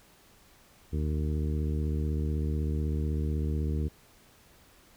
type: harmonic tone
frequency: 76 Hz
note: D#2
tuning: 40 cents flat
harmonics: 1 / 2 / 3 / 4 / 5 / 6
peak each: -28 / -34 / -38 / -40 / -42 / -44 dBFS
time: 0.92-3.89 s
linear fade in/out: 20 ms
effects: pink hiss -59 dBFS RMS until 4.96 s